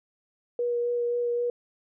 sine tone with vibrato, 479.9 Hz, B4, 50 cents flat, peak -24 dBFS, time 0.59-1.5 s, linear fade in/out 2 ms, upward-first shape sine, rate 3.8 Hz, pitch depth 11 cents each way, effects none

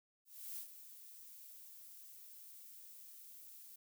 violet noise with ADSR envelope, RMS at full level -45 dBFS, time 0.25-3.76 s, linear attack 320 ms, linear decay 100 ms, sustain -11 dB, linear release 7 ms, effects none

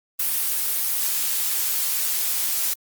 blue noise, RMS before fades -23 dBFS, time 0.19-2.74 s, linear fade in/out 10 ms, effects Opus 32 kbps

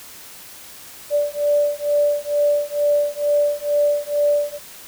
sine beating tone pair, 583 / 585.2 Hz, D5 / D5, -13 / -6 cents, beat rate 2.2 Hz, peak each -19 / -19 dBFS, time 1.1-4.59 s, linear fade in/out 50 ms, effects white hiss -40 dBFS RMS until 4.87 s

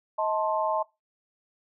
sine chord, A diminished, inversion second, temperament just, 633.6 / 880 / 1056 Hz, Eb5 / A5 / C6, +31 / 0 / +16 cents, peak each -28 / -28 / -30 dBFS, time 0.18-0.83 s, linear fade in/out 10 ms, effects noise-tail reverb RT60 0.2 s tail -19 dB re dry

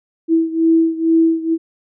sine beating tone pair, 326.3 / 328.5 Hz, E4 / E4, -18 / -6 cents, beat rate 2.2 Hz, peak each -13 / -16 dBFS, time 0.28-1.58 s, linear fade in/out 50 ms, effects none

